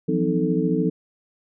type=tone cluster; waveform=sine; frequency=168 / 181.9 / 255.1 / 311.9 / 440.2 Hz; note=E3 / F#3 / C4 / D#4 / A4; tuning=+33 / -29 / -44 / +4 / +1 cents; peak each=-25 dBFS; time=0.08-0.9 s; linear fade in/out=10 ms; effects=none